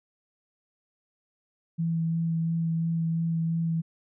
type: tone with vibrato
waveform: sine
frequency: 164.81 Hz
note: E3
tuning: in tune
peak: -24 dBFS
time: 1.78-3.82 s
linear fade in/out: 20 ms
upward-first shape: sine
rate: 2.9 Hz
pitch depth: 12 cents each way
effects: none